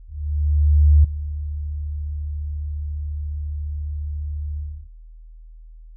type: tone with ADSR envelope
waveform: sine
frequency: 74.4 Hz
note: D2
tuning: 23 cents sharp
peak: -8 dBFS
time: 0.07-4.89 s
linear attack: 970 ms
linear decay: 8 ms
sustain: -16 dB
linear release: 310 ms
effects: added 40 Hz sine -39 dBFS peak until 5.96 s